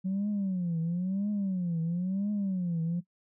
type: tone with vibrato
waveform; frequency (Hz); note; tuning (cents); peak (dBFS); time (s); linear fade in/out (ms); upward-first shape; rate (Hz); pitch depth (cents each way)
sine; 184.4; F#3; -6; -26; 0.04-3.01; 20; triangle; 0.99; 230
effects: noise-tail reverb RT60 0.1 s tail -19 dB re dry + tanh soft clip ceiling -25 dBFS